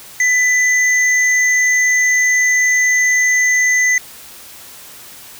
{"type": "tone pair together", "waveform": "sine", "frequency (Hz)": [1995, 6338], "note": ["B6", "G8"], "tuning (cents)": [17, 18], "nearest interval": "octave + minor sixth", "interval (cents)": 2001, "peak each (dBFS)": [-11, -19], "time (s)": [0.2, 3.98], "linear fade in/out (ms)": 2, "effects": ["white hiss -37 dBFS RMS until 5.39 s"]}